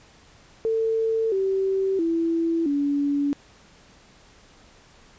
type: tone with pitch steps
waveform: sine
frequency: 447.6 / 385.2 / 331.5 / 285.2 Hz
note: A4 / G4 / E4 / C#4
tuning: +30 / -30 / +10 / +49 cents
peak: -20 dBFS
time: 0.65-3.33 s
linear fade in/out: 0 ms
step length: 670 ms
effects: pink hiss -53 dBFS RMS until 5.18 s + resampled to 16000 Hz